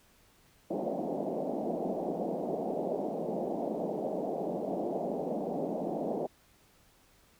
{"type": "band-pass noise", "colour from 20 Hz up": "white", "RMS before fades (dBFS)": -34, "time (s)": [0.7, 6.27], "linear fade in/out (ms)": 10, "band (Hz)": [170, 730], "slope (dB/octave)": 48, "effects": ["pink hiss -64 dBFS RMS until 7.39 s"]}